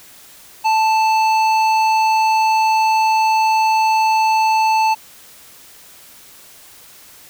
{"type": "tone with hard clipping", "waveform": "triangle", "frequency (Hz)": 880, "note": "A5", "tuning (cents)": 0, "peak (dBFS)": -14, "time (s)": [0.64, 4.95], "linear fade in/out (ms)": 20, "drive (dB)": 15, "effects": ["white hiss -43 dBFS RMS until 7.29 s"]}